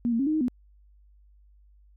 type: tone with pitch steps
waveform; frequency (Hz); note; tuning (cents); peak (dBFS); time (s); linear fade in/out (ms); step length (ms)
sine; 237.9 / 229.5 / 273.1 / 308.4 / 312.7 / 248.7; A#3 / A#3 / C#4 / D#4 / D#4 / B3; +35 / -27 / -26 / -15 / +9 / +12; -22; 0.05-0.482; 0; 72
effects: added 50 Hz sine -54 dBFS peak until 1.96 s